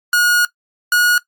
45% pulse tone pair in turn, 1443 / 1448.3 Hz, F#6 / F#6, -44 / -37 cents, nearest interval unison, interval 7 cents, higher second, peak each -10 dBFS, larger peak neither, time 0.13-0.45 / 0.92-1.18 s, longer first, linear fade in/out 2 ms, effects noise-tail reverb RT60 0.1 s tail -18 dB re dry + MP3 96 kbps

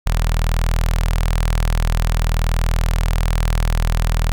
sawtooth tone with notch filter, 40.51 Hz, E1, 29 cents flat, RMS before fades -17 dBFS, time 0.06-4.32 s, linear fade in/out 0 ms, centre 310 Hz, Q 0.53, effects none

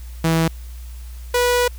sawtooth tone pair in turn, 163.2 / 489 Hz, E3 / B4, -17 / -17 cents, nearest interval octave + perfect fifth, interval 1900 cents, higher second, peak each -11 dBFS, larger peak neither, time 0.24-0.48 / 1.34-1.68 s, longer second, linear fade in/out 5 ms, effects added 60 Hz sine -31 dBFS peak until 1.78 s + white hiss -48 dBFS RMS until 1.78 s

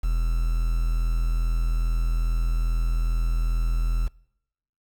triangle tone with quantisation, 41.2 Hz, E1, in tune, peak -18 dBFS, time 0.03-4.08 s, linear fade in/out 10 ms, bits 7, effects noise-tail reverb RT60 0.8 s tail -25 dB re dry

